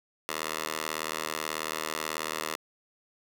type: tone with high-pass filter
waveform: 10% pulse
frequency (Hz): 78.3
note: D#2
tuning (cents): +11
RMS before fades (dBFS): -34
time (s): 0.29-2.56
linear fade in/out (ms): 0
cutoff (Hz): 760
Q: 0.62
effects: 9-bit